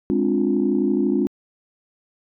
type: chord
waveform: sine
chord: D half-diminished seventh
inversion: second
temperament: equal with one note detuned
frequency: 207.7 / 261.6 / 293.7 / 353.5 Hz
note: Ab3 / C4 / D4 / F4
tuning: 0 / 0 / 0 / +21 cents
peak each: -22 dBFS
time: 0.1-1.27 s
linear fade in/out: 0 ms
effects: tanh soft clip ceiling -8 dBFS